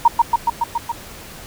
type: tone with echo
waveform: sine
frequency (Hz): 935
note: A#5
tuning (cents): +5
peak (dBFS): -6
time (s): 0.05-0.08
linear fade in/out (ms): 5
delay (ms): 140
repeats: 6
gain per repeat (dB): -2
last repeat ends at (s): 0.92
effects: pink hiss -37 dBFS RMS until 1.46 s